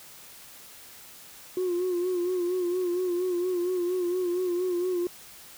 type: tone with vibrato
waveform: sine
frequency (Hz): 358.7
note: F4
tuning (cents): +46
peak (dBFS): -23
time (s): 1.57-5.07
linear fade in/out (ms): 2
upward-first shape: sine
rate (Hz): 4.3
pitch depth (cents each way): 55
effects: tanh soft clip ceiling -22 dBFS + white hiss -48 dBFS RMS until 5.57 s